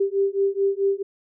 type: beating tone pair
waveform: sine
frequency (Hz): 392 / 396.6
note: G4 / G4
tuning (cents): 0 / +20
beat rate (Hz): 4.6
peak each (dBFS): -22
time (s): 0-1.03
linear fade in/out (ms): 10
effects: none